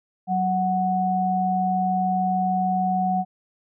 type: tone pair together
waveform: sine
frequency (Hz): 186.61 / 740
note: F#3 / F#5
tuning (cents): +15 / 0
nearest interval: 2 octaves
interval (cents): 2385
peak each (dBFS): -24 / -21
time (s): 0.27-3.25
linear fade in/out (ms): 50
effects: none